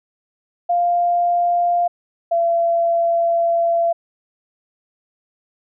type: tone pair in turn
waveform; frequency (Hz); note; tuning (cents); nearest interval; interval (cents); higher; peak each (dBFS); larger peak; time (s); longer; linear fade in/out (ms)
sine; 698.5 / 677.8; F5 / E5; 0 / +48; minor second; 52; first; -14; neither; 0.69-1.88 / 2.31-3.93; second; 10
effects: none